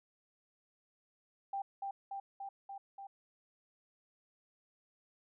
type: tone with echo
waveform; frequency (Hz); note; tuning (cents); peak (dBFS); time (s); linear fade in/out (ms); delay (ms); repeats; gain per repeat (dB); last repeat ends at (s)
sine; 789; G5; +11; -35; 1.53-1.62; 5; 290; 5; -2; 3.07
effects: none